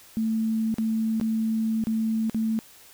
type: tone with dropouts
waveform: sine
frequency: 222 Hz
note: A3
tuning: 16 cents sharp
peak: -22 dBFS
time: 0.17-2.59 s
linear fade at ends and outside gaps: 0 ms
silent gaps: 0.742-0.784 / 1.199-1.212 / 1.839-1.87 / 2.297-2.346 s
effects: white hiss -51 dBFS RMS until 2.93 s